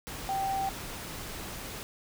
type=tone in noise; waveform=sine; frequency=778 Hz; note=G5; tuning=13 cents flat; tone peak=-28 dBFS; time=0.29-0.69 s; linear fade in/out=0 ms; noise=pink; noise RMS=-40 dBFS; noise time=0.07-1.83 s; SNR=+9 dB; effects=none